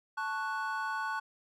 triangle chord, F# minor, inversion first, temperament equal, 880 / 1108.7 / 1480 Hz, A5 / C#6 / F#6, 0 / 0 / 0 cents, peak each -35 / -36 / -34 dBFS, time 0.17-1.2 s, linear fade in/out 10 ms, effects none

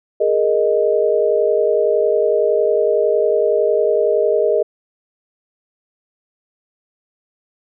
sine chord, Ab suspended second, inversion none, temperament equal, 415.3 / 466.2 / 622.3 Hz, Ab4 / Bb4 / Eb5, 0 / 0 / 0 cents, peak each -17 dBFS, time 0.2-4.63 s, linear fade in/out 10 ms, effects none

